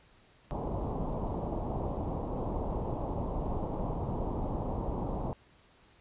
pink low-pass noise, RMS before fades -34 dBFS, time 0.51-5.33 s, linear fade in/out 0 ms, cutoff 1000 Hz, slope 48 dB/octave, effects pink hiss -62 dBFS RMS until 6 s + resampled to 8000 Hz

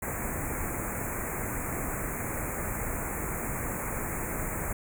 pink band-stop noise, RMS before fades -33 dBFS, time 0.02-4.73 s, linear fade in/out 5 ms, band 2400 to 6800 Hz, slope 96 dB/octave, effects none

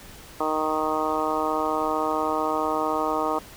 harmonic tone, 155.56 Hz, D#3, in tune, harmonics 2 / 3 / 4 / 5 / 6 / 7 / 8, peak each -30 / -30 / -30 / -30 / -30 / -30 / -30 dBFS, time 0.4-3.39 s, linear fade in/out 5 ms, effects pink hiss -45 dBFS RMS until 3.56 s

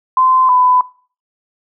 sine tone pair in turn, 1032 / 1002 Hz, C6 / B5, -24 / +25 cents, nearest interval minor second, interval 51 cents, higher first, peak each -8 dBFS, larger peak neither, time 0.17-0.49 / 0.49-0.81 s, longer neither, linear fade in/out 2 ms, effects noise-tail reverb RT60 0.4 s tail -20 dB re dry

